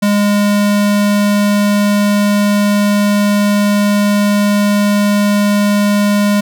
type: tone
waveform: square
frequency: 205.1 Hz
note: G#3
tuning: 21 cents flat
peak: -10 dBFS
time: 0.02-6.41 s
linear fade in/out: 10 ms
effects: none